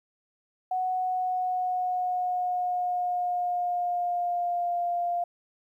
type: tone with pitch glide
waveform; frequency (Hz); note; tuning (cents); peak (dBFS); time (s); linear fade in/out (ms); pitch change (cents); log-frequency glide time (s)
sine; 740 to 698.9; F#5 to F5; 0 to +1; -25; 0.71-5.24; 5; -99; 0.91-4.81
effects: 11-bit